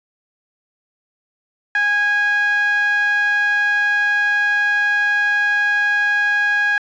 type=tone with band-pass filter; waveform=sawtooth; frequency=824 Hz; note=G#5; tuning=14 cents flat; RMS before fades=-17 dBFS; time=1.75-6.78 s; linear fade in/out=2 ms; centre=1800 Hz; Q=9.2; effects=resampled to 16000 Hz